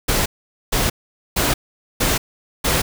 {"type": "noise bursts", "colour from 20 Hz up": "pink", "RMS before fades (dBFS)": -18, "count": 5, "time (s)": [0.08, 2.82], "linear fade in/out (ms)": 10, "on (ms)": 180, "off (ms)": 460, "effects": []}